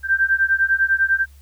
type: beating tone pair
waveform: sine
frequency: 1568 / 1578 Hz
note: G6 / G6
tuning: 0 / +11 cents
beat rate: 10 Hz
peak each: -18 dBFS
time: 0.03-1.26 s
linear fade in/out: 50 ms
effects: added 70 Hz sine -43 dBFS peak until 1.41 s + white hiss -57 dBFS RMS until 1.41 s